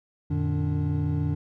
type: tone cluster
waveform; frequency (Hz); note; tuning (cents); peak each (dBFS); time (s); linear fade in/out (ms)
triangle; 89.2 / 115.3 / 150.4 / 289.8; F2 / A#2 / D3 / D4; +37 / -19 / +42 / -23; -26 / -32 / -24 / -30; 0.3-1.35; 10
effects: none